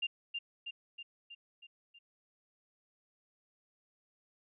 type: tone with echo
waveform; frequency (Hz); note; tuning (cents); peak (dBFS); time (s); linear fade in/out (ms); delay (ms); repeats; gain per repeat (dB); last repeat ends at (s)
sine; 2794; F7; 0; -31; 0.02-0.07; 10; 320; 6; -4; 1.99
effects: none